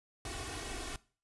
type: noise with comb filter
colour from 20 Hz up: pink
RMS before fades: -41 dBFS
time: 0.25-0.96 s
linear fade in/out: 2 ms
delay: 2.7 ms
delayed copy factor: +0.95
effects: noise-tail reverb RT60 0.4 s tail -20 dB re dry + resampled to 24000 Hz